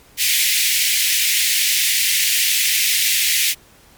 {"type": "high-pass noise", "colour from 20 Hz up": "pink", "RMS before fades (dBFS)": -17, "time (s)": [0.17, 3.55], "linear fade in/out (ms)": 50, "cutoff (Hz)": 2000, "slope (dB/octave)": 48, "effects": ["pink hiss -49 dBFS RMS until 3.97 s", "MP3 96 kbps"]}